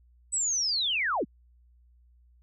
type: linear sweep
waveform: sine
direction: down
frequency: 8140 to 135.4 Hz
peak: -25 dBFS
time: 0.32-1.25 s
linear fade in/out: 20 ms
effects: added 60 Hz sine -57 dBFS peak until 2.42 s